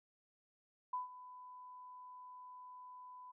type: tone with ADSR envelope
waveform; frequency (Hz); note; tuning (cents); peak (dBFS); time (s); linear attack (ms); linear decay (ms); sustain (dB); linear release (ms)
sine; 1000; B5; +21; -35; 0.93-3.32; 6; 140; -16; 14
effects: none